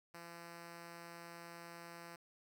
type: tone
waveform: 5% pulse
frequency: 170 Hz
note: F3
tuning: 46 cents flat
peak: -39 dBFS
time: 0.14-2.16 s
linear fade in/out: 5 ms
effects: none